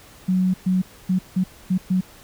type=tone bursts at uneven times; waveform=sine; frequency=185 Hz; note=F#3; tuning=in tune; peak=-16 dBFS; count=6; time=0.28-0.54 / 0.66-0.82 / 1.09-1.19 / 1.36-1.44 / 1.7-1.78 / 1.9-2.01 s; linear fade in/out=10 ms; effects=pink hiss -47 dBFS RMS until 2.23 s